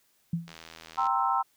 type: tone with exponential decay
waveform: sine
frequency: 168 Hz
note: E3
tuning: 33 cents sharp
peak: -23 dBFS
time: 0.33-0.55 s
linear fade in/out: 5 ms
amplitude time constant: 47 ms
type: click train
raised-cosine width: 0.2 ms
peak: -27 dBFS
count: 49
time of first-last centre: 0.48-1.068 s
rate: 81.6 Hz
type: chord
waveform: sine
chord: C dominant seventh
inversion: second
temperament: equal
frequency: 784 / 932.3 / 1046.5 / 1318.5 Hz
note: G5 / Bb5 / C6 / E6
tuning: 0 / 0 / 0 / 0 cents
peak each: -29 dBFS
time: 0.97-1.43 s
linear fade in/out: 20 ms
effects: white hiss -68 dBFS RMS until 1.56 s